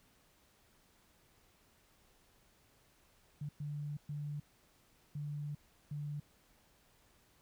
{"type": "tone bursts at uneven times", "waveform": "sine", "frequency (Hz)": 146.83, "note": "D3", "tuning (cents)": 0, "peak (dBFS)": -38, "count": 5, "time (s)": [[3.41, 3.49], [3.6, 3.97], [4.09, 4.4], [5.15, 5.55], [5.91, 6.2]], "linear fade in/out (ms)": 5, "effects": ["pink hiss -69 dBFS RMS until 7.41 s"]}